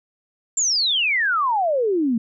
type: exponential sweep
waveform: sine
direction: down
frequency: 7460 to 218.3 Hz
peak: -17 dBFS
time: 0.57-2.18 s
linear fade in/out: 5 ms
effects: none